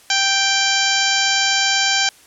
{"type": "harmonic tone with a mistuned harmonic", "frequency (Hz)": 784, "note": "G5", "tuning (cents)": 0, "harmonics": [1, 2, 3, 4, 5, 6, 7, 8, 9], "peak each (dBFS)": [-24, -21, -23, -22, -24, -24, -24, -26, -26], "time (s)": [0.1, 2.09], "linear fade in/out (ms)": 2, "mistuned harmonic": 5, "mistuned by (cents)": 20, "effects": ["white hiss -48 dBFS RMS until 2.26 s", "low-pass 11000 Hz 12 dB/octave"]}